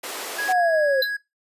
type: high-pass noise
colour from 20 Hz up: pink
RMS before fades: -32 dBFS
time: 0.03-0.53 s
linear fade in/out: 10 ms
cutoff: 350 Hz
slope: 24 dB/octave
type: tone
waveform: triangle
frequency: 1660 Hz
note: G#6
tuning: 1 cent flat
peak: -22 dBFS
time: 0.38-1.17 s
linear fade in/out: 10 ms
type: linear sweep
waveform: sine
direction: down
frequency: 757 to 513 Hz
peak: -17 dBFS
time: 0.48-1.02 s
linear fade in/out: 20 ms
type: tone with exponential decay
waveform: square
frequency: 4024 Hz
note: B7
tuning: 32 cents sharp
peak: -17 dBFS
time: 1.02-1.11 s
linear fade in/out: 5 ms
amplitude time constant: 18 ms
effects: noise-tail reverb RT60 0.2 s tail -19 dB re dry + resampled to 32000 Hz